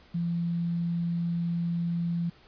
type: tone with quantisation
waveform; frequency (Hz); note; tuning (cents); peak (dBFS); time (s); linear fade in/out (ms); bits
sine; 170.4; F3; -42; -26; 0.14-2.3; 10; 9
effects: pink hiss -57 dBFS RMS until 2.47 s + resampled to 11025 Hz